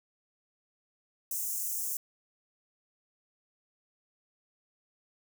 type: high-pass noise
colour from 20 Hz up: white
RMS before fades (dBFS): -34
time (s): 1.31-1.97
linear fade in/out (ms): 2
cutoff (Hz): 6100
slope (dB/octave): 48
effects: none